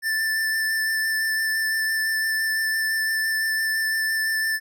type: tone with vibrato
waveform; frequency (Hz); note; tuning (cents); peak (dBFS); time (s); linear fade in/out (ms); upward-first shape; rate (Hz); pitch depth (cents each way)
square; 1768; A6; +8; -22; 0.02-4.6; 50; sine; 5.9; 13
effects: none